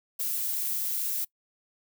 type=noise; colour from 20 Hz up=violet; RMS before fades=-30 dBFS; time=0.19-1.25 s; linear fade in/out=10 ms; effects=noise-tail reverb RT60 0.1 s tail -23 dB re dry